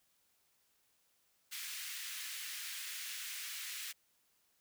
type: high-pass noise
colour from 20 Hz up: pink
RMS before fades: -44 dBFS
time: 1.51-3.93 s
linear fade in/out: 20 ms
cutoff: 1800 Hz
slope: 24 dB/octave
effects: white hiss -75 dBFS RMS until 4.6 s